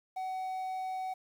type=tone with quantisation; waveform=triangle; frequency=751 Hz; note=F#5; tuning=26 cents sharp; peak=-32 dBFS; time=0.16-1.14 s; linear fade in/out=10 ms; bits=10; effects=none